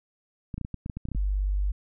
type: clicks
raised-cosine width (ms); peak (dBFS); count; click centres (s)
5; -21; 12; 0.542 / 0.58 / 0.613 / 0.649 / 0.743 / 0.861 / 0.898 / 0.97 / 1.054 / 1.087 / 1.117 / 1.15
type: tone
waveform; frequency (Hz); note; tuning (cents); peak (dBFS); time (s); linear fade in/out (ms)
sine; 49; G1; 0; -23; 1.15-1.72; 10
effects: none